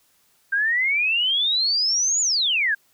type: exponential two-way sweep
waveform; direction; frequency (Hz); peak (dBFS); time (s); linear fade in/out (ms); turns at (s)
sine; up then down; 1568 to 7040 to 1568; -18; 0.52-2.75; 10; 2.21
effects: white hiss -62 dBFS RMS until 2.93 s